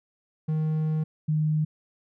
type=tone pair in turn; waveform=triangle / sine; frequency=156.1 / 154.04 Hz; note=D#3 / D#3; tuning=+6 / -17 cents; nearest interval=unison; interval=23 cents; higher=first; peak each=-21 dBFS; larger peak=neither; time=0.48-1.04 / 1.28-1.65 s; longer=first; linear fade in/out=10 ms; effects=none